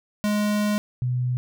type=tone pair in turn; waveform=square / sine; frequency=208.6 / 124.9 Hz; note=G#3 / B2; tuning=+8 / +20 cents; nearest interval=major sixth; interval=888 cents; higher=first; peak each=-21 dBFS; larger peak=neither; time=0.24-0.78 / 1.02-1.37 s; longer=first; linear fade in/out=0 ms; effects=none